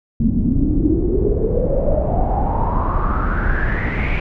brown noise with low-pass filter sweep, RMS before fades -17 dBFS, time 0.2-4.2 s, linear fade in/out 5 ms, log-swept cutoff 210 to 2400 Hz, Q 8.8, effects none

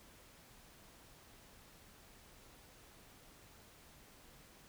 silence, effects pink hiss -61 dBFS RMS until 4.68 s

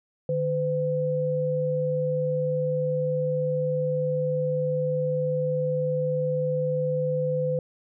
sine tone pair together, 150.9 / 507.6 Hz, D3 / B4, +47 / +47 cents, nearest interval octave + major sixth, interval 2100 cents, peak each -28 / -24 dBFS, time 0.29-7.59 s, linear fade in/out 2 ms, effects none

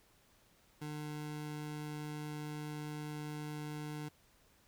25% pulse tone, 150.4 Hz, D3, 42 cents sharp, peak -37 dBFS, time 0.81-4.09 s, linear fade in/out 10 ms, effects pink hiss -68 dBFS RMS until 4.67 s

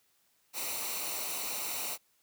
white noise with comb filter, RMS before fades -36 dBFS, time 0.53-1.98 s, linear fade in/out 50 ms, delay 0.6 ms, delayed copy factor -0.65, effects white hiss -71 dBFS RMS until 2.22 s + high-pass 60 Hz 12 dB/octave

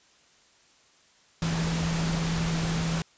sine tone in noise, 164.81 Hz, E3, in tune, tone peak -26 dBFS, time 1.42-3.02 s, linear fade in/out 2 ms, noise pink, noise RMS -32 dBFS, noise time 1.42-3.02 s, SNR +3 dB, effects white hiss -60 dBFS RMS until 3.17 s + resampled to 16000 Hz

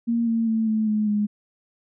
sine tone with pitch steps, 233.1 / 227.9 / 222.8 / 217.9 / 213 / 208.3 Hz, A#3 / A#3 / A3 / A3 / G#3 / G#3, 0 / -39 / +22 / -17 / +44 / +5 cents, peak -19 dBFS, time 0.07-1.27 s, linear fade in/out 20 ms, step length 200 ms, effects none

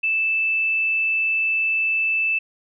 sine tone, 2637 Hz, E7, in tune, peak -18 dBFS, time 0.03-2.39 s, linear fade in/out 10 ms, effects none

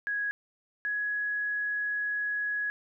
sine tone pair in turn, 1661.2 / 1675.7 Hz, G#6 / G#6, 0 / +15 cents, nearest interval unison, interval 15 cents, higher second, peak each -28 dBFS, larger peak neither, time 0.07-0.31 / 0.85-2.7 s, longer second, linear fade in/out 0 ms, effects none

